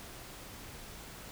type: silence
effects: pink hiss -48 dBFS RMS until 1.31 s